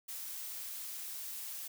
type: noise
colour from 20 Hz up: blue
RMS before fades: -43 dBFS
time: 0.08-1.68 s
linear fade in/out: 10 ms
effects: none